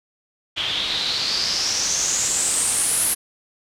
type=noise with low-pass filter sweep; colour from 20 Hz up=white; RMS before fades=-22 dBFS; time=0.56-3.15 s; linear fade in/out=20 ms; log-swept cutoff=3200 to 11000 Hz; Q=5.7; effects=none